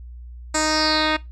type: tone with low-pass filter sweep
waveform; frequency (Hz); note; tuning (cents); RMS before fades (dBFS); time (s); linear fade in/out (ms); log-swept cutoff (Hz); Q
10% pulse; 310; D#4; -6; -20; 0.54-1.17; 10; 7500 to 3100; 5.6
effects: noise-tail reverb RT60 0.2 s tail -20 dB re dry + added 60 Hz sine -35 dBFS peak until 1.31 s